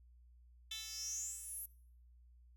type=tone with high-pass filter sweep; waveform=10% pulse; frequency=440 Hz; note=A4; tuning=in tune; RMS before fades=-45 dBFS; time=0.71-1.66 s; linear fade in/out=5 ms; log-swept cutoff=3600 to 12000 Hz; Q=9.5; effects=noise-tail reverb RT60 0.7 s tail -24 dB re dry + added 60 Hz sine -60 dBFS peak until 2.56 s